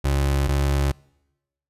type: tone pair in turn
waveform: 30% pulse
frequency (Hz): 69.3 / 69.94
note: C#2 / C#2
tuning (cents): 0 / +16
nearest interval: unison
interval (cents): 16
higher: second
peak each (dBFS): -16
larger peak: neither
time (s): 0.04-0.48 / 0.48-0.92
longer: neither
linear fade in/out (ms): 10
effects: noise-tail reverb RT60 0.9 s tail -25 dB re dry + resampled to 32000 Hz